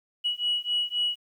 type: beating tone pair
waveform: sine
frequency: 2924 / 2927.8 Hz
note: F#7 / F#7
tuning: -21 / -19 cents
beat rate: 3.8 Hz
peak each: -27 dBFS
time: 0.24-1.16 s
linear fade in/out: 20 ms
effects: tanh soft clip ceiling -18 dBFS + 10-bit